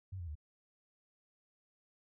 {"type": "tone with pitch steps", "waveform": "sine", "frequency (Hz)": [94.7, 86, 74.9], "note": ["F#2", "F2", "D2"], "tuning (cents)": [41, -26, 35], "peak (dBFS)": -40, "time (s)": [0.12, 0.354], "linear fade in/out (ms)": 10, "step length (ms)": 78, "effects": []}